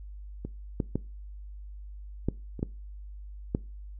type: clicks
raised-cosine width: 3 ms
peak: -22 / -14 / -14 / -13 / -25 / -15 / -13 dBFS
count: 7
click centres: 0.45 / 0.802 / 0.956 / 2.286 / 2.593 / 2.629 / 3.549 s
effects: noise-tail reverb RT60 0.3 s tail -22 dB re dry + added 50 Hz sine -40 dBFS peak until 3.99 s